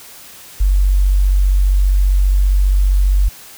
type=tone; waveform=sine; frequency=47.5 Hz; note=F#1; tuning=46 cents sharp; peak=-9 dBFS; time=0.6-3.29 s; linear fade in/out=10 ms; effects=white hiss -38 dBFS RMS until 3.57 s

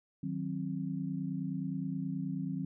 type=chord; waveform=sine; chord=C diminished; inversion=first; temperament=equal with one note detuned; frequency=155.56 / 185 / 265.7 Hz; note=Eb3 / Gb3 / C4; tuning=0 / 0 / +27 cents; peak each=-38 / -37 / -38 dBFS; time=0.23-2.65 s; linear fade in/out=5 ms; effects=none

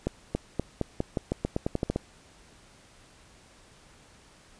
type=accelerating click train; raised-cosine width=2 ms; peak=-13 dBFS; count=14; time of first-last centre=0.07-1.96 s; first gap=280 ms; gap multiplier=0.88; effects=pink hiss -56 dBFS RMS until 4.59 s + resampled to 22050 Hz

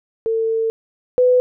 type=tone pair in turn; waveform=sine; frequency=449.3 / 500.4 Hz; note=A4 / B4; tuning=+36 / +23 cents; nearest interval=major second; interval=187 cents; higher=second; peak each=-16 / -10 dBFS; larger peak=second; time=0.26-0.7 / 1.18-1.4 s; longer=first; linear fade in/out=0 ms; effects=none

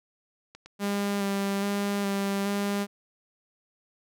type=clicks; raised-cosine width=0.2 ms; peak=-28 dBFS; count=2; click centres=0.55 / 0.66 s
type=tone with vibrato; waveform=sawtooth; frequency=199.9 Hz; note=G3; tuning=34 cents sharp; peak=-22 dBFS; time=0.79-2.87 s; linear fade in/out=50 ms; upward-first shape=square; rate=1.2 Hz; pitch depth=15 cents each way
effects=none

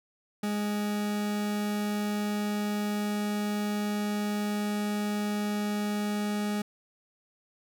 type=tone; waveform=40% pulse; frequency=207.7 Hz; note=G#3; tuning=in tune; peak=-27 dBFS; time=0.43-6.62 s; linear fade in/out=5 ms; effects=none

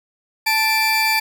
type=tone pair together; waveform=30% pulse; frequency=879.1 / 2347 Hz; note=A5 / D7; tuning=-2 / -2 cents; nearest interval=octave + perfect fourth; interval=1700 cents; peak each=-17 / -15 dBFS; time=0.46-1.2 s; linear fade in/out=10 ms; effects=none

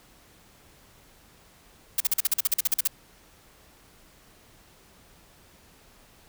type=noise bursts; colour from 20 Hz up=blue; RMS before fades=-22 dBFS; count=14; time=1.98-2.875 s; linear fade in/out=5 ms; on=24 ms; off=43 ms; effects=pink hiss -56 dBFS RMS until 6.28 s

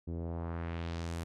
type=tone with low-pass filter sweep; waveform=sawtooth; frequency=83.9 Hz; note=E2; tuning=31 cents sharp; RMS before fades=-38 dBFS; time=0.07-1.24 s; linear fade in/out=10 ms; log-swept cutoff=330 to 12000 Hz; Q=1.3; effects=none

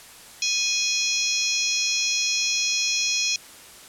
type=harmonic tone with a mistuned harmonic; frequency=830.6 Hz; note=G#5; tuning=in tune; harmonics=3 / 4 / 5 / 6 / 7 / 8; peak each=-27 / -30 / -29 / -27 / -28 / -30 dBFS; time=0.42-3.36 s; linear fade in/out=2 ms; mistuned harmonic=6; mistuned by=+86 cents; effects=white hiss -45 dBFS RMS until 3.88 s + low-pass 11000 Hz 12 dB/octave

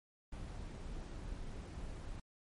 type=noise; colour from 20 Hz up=brown; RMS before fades=-45 dBFS; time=0.32-2.2 s; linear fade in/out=5 ms; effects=MP3 48 kbps

